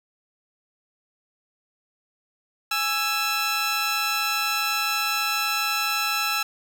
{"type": "tone pair together", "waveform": "15% pulse", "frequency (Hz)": [830.6, 1328], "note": ["G#5", "E6"], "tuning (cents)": [0, 12], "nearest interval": "minor sixth", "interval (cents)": 812, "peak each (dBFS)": [-23, -17], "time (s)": [2.71, 6.43], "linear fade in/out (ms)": 5, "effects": ["9-bit"]}